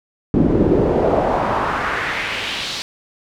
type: noise with band-pass filter sweep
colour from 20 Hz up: brown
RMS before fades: -18 dBFS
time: 0.34-2.82 s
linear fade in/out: 0 ms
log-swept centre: 240 to 4500 Hz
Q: 2.1
effects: none